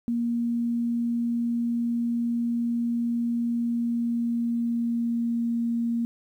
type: tone with pitch glide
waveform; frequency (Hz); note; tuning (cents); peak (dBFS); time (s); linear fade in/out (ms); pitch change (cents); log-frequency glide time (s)
sine; 235.6 to 233.6; A#3 to A#3; +19 to +4; -23; 0.08-6.05; 0; -15; 3.51-5.61
effects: 10-bit